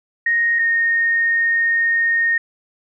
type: tone pair in turn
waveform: sine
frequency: 1864.7 / 1847.5 Hz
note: A#6 / A#6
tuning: 0 / -16 cents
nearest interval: unison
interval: 16 cents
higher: first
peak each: -14 / -14 dBFS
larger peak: neither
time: 0.26-0.59 / 0.59-2.38 s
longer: second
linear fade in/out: 5 ms
effects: none